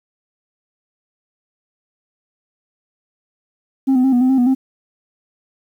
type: tone with pitch steps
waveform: sine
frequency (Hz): 267.4 / 253.5 / 266.1 / 244.3 / 256.8 / 265.3 / 244.8 / 263.9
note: C4 / B3 / C4 / B3 / C4 / C4 / B3 / C4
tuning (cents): +38 / +45 / +29 / -19 / -32 / +24 / -15 / +15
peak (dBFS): -8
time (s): 3.87-4.55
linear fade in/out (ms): 20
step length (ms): 85
effects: tanh soft clip ceiling -10 dBFS + 8-bit